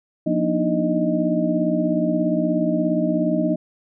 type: tone cluster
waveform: sine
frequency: 176.2 / 238.7 / 297 / 313.9 / 620 Hz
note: F3 / A#3 / D4 / D#4 / D#5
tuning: +16 / +41 / +20 / +15 / -6 cents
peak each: -24 dBFS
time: 0.26-3.56 s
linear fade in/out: 10 ms
effects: none